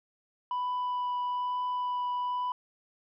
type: tone with vibrato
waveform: sine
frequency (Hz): 990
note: B5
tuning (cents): +4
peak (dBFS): -26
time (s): 0.51-2.52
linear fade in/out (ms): 2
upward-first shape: triangle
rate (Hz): 1.1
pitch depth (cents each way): 8
effects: tanh soft clip ceiling -28 dBFS